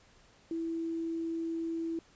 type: tone with quantisation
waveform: sine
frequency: 329.6 Hz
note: E4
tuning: in tune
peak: -32 dBFS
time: 0.51-1.99 s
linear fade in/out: 2 ms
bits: 10
effects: pink hiss -62 dBFS RMS until 2.15 s + resampled to 16000 Hz